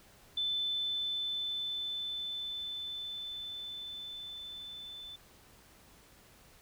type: tone with level ramp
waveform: sine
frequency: 3520 Hz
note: A7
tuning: in tune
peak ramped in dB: -30 to -44 dBFS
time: 0.37-5.16 s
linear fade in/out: 5 ms
effects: pink hiss -60 dBFS RMS until 6.61 s